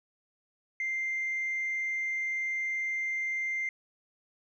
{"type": "tone", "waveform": "sine", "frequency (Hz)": 2093, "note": "C7", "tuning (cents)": 0, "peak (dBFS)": -28, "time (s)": [0.8, 3.69], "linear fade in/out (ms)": 2, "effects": ["tanh soft clip ceiling -26 dBFS"]}